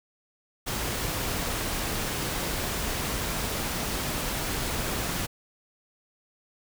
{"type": "noise", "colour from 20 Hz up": "pink", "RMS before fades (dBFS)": -30, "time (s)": [0.66, 5.27], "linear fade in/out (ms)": 20, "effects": []}